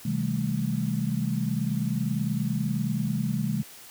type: tone cluster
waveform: sine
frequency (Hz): 128.9 / 159 / 197.3 / 217.6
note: C3 / D#3 / G3 / A3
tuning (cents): -26 / +38 / +11 / -19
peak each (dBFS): -30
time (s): 0.05-3.63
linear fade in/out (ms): 5
effects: white hiss -47 dBFS RMS until 3.9 s + high-pass 60 Hz 12 dB/octave